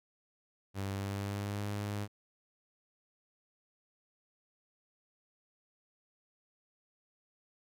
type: tone with pitch glide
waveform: sawtooth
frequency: 98 to 102.75 Hz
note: G2 to G#2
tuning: 0 to -18 cents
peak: -31 dBFS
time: 0.74-2.08 s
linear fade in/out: 50 ms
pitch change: +82 cents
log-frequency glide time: 0.9-1.67 s
effects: none